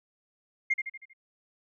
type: tone with echo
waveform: sine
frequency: 2120 Hz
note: C7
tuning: 22 cents sharp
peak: -21 dBFS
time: 0.7-0.74 s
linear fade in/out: 10 ms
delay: 79 ms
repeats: 5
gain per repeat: -6 dB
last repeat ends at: 1.135 s
effects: tanh soft clip ceiling -17 dBFS